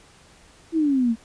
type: exponential sweep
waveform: sine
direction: down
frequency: 336 to 220 Hz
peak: -17 dBFS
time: 0.72-1.16 s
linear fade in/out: 50 ms
effects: pink hiss -52 dBFS RMS until 1.24 s + resampled to 22050 Hz